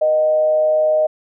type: tone with frequency modulation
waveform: sine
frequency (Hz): 619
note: D#5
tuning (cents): -9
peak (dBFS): -12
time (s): 0.01-1.07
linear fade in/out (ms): 10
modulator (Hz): 142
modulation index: 0.27
effects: none